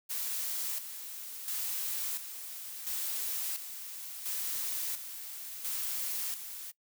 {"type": "noise with tremolo", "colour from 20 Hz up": "blue", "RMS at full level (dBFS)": -35, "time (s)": [0.09, 6.72], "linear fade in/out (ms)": 20, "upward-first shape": "square", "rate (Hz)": 0.72, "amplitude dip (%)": 60, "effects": ["noise-tail reverb RT60 0.1 s tail -21 dB re dry"]}